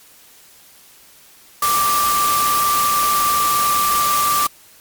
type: tone in noise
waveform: sine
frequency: 1174.7 Hz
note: D6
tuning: in tune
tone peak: -15 dBFS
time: 1.62-4.47 s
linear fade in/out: 5 ms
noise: white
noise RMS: -21 dBFS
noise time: 1.62-4.47 s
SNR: +3 dB
effects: white hiss -47 dBFS RMS until 4.8 s + MP3 96 kbps